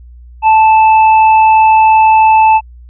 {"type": "tone with tanh clipping", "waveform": "triangle", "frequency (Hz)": 877, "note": "A5", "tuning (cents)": -6, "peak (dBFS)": -5, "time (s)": [0.42, 2.61], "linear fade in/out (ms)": 50, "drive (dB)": 12, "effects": ["added 60 Hz sine -32 dBFS peak until 2.89 s", "resampled to 8000 Hz"]}